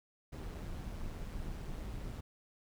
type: noise with amplitude modulation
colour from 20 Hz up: brown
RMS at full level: -40 dBFS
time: 0.32-2.21 s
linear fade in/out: 10 ms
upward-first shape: sine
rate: 161 Hz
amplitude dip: 45%
effects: none